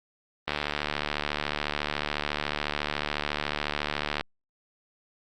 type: click train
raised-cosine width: 0.3 ms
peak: -11 dBFS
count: 277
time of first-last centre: 0.48-4.21 s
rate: 74 Hz
effects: Opus 32 kbps